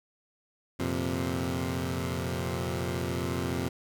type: chord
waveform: 15% pulse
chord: F suspended fourth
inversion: none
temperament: equal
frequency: 87.31 / 116.54 / 130.81 Hz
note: F2 / Bb2 / C3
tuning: 0 / 0 / 0 cents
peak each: -26 / -30 / -27 dBFS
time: 0.79-3.69 s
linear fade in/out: 10 ms
effects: none